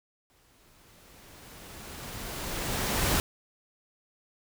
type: noise with exponential growth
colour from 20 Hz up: pink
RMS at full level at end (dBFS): -25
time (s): 0.3-3.2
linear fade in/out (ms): 0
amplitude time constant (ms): 630
effects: none